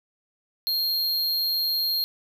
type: tone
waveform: square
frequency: 4227 Hz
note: C8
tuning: 17 cents sharp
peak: -23 dBFS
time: 0.67-2.04 s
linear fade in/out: 0 ms
effects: none